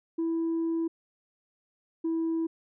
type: tone pair in turn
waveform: sine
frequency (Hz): 329.6 / 327.3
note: E4 / E4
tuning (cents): 0 / -12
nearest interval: unison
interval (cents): 12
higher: first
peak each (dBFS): -24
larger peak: neither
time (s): 0.18-0.88 / 2.04-2.47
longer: first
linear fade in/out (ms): 10
effects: tanh soft clip ceiling -24 dBFS